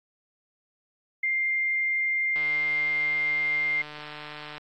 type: tone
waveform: sine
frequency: 2104 Hz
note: C7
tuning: 9 cents sharp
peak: -23 dBFS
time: 1.23-3.82 s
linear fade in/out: 5 ms
type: click train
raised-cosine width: 0.3 ms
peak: -24 dBFS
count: 334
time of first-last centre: 2.36-4.58 s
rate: 150 Hz
effects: AAC 64 kbps